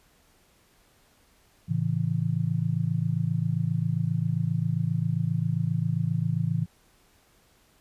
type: chord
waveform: sine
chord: A major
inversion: none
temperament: just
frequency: 110 / 137.5 / 165 Hz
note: A2 / C#3 / E3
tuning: 0 / -14 / +2 cents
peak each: -29 / -28 / -27 dBFS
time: 1.68-6.66 s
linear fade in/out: 20 ms
effects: pink hiss -62 dBFS RMS until 7.8 s + resampled to 32000 Hz